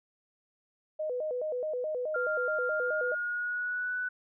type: tone with vibrato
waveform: sine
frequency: 554.4 Hz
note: C#5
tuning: in tune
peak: -30 dBFS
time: 0.99-3.15 s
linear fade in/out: 10 ms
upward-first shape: square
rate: 4.7 Hz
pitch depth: 190 cents each way
type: tone with pitch glide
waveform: sine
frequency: 1396.9 to 1488.5 Hz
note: F6 to F#6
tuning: 0 to +10 cents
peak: -30 dBFS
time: 2.14-4.09 s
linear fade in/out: 10 ms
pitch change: +110 cents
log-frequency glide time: 2.68-3.96 s
effects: none